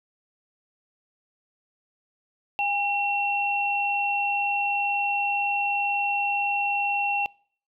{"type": "tone pair together", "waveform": "sine", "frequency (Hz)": [809, 2721], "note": ["G#5", "F7"], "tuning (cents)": [-46, -46], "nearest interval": "octave + major sixth", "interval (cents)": 2100, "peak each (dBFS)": -25, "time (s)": [2.59, 7.26], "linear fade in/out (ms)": 0, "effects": ["noise-tail reverb RT60 0.5 s tail -24 dB re dry"]}